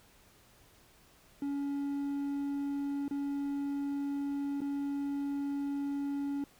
triangle tone with dropouts, 281.9 Hz, C#4, 29 cents sharp, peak -30 dBFS, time 1.42-6.44 s, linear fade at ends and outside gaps 2 ms, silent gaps 3.081-3.11 / 4.606-4.616 s, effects pink hiss -62 dBFS RMS until 6.59 s

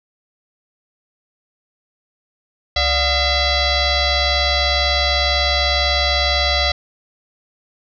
sine tone with frequency modulation, 2030 Hz, B6, 47 cents sharp, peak -14 dBFS, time 2.76-6.72 s, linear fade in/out 5 ms, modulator 654 Hz, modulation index 4.2, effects none

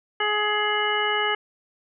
harmonic tone, 420 Hz, G#4, 19 cents sharp, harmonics 1 / 2 / 3 / 4 / 5 / 7, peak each -28 / -28 / -28 / -28 / -28 / -28 dBFS, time 0.2-1.35 s, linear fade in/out 5 ms, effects none

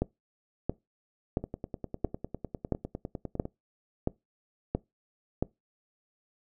two click trains, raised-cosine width 2 ms, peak -22 / -13 dBFS, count 21 / 9, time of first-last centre 1.44-3.454 / 0.02-5.425 s, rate 9.93 / 1.48 Hz, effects noise-tail reverb RT60 0.2 s tail -22 dB re dry

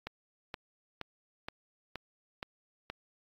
click train, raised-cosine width 0.3 ms, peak -22 dBFS, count 7, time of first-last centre 0.07-2.9 s, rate 2.12 Hz, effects AAC 32 kbps

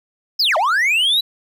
triangle linear two-way sweep, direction down then up, 5340 to 587.3 to 3998 Hz, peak -12 dBFS, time 0.39-1.21 s, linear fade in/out 10 ms, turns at 0.57 s, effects none

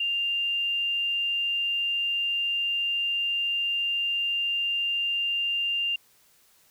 sine tone, 2794 Hz, F7, in tune, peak -24 dBFS, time 0-5.96 s, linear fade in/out 5 ms, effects white hiss -61 dBFS RMS until 6.7 s

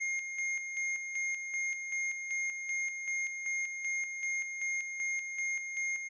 square tone with tremolo, 2131 Hz, C7, 31 cents sharp, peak -32 dBFS, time 0-6.09 s, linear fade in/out 20 ms, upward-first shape square, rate 2.6 Hz, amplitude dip 50%, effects resampled to 16000 Hz

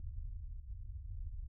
pink low-pass noise, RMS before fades -44 dBFS, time 0-1.48 s, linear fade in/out 2 ms, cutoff 100 Hz, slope 48 dB/octave, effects none

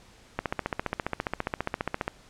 click train, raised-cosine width 0.5 ms, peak -12 dBFS, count 26, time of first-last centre 0.39-2.079 s, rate 14.8 Hz, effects pink hiss -55 dBFS RMS until 2.29 s + low-pass 8000 Hz 12 dB/octave

